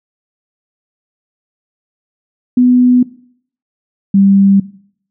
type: tone pair in turn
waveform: sine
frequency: 248.6 / 196.74 Hz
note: B3 / G3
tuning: +12 / +7 cents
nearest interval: major third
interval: 405 cents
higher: first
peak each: -5 dBFS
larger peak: neither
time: 2.57-3.03 / 4.14-4.6 s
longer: neither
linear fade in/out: 5 ms
effects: noise-tail reverb RT60 0.6 s tail -19 dB re dry